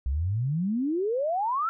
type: exponential sweep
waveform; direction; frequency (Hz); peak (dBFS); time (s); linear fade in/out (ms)
sine; up; 61.74 to 1379; -24; 0.06-1.69; 0
effects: none